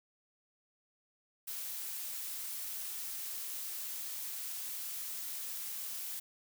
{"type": "noise", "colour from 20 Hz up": "blue", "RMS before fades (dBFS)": -41, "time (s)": [1.47, 6.2], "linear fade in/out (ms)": 10, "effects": []}